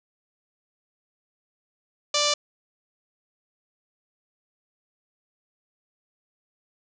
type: tone with notch filter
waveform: 5% pulse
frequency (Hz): 588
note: D5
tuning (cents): +2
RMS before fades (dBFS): -22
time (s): 2.14-2.34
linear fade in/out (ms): 5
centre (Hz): 1900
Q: 1.8
effects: resampled to 16000 Hz + 7-bit